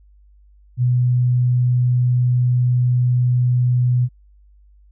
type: tone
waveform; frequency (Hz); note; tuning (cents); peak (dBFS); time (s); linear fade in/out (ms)
sine; 124; B2; +7; -13; 0.77-4.09; 50
effects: added 50 Hz sine -47 dBFS peak until 4.91 s